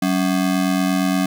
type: ring-modulated tone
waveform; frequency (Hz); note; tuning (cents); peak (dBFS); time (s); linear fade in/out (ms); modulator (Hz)
square; 233.1; A#3; 0; -14; 0.02-1.26; 5; 44.3
effects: none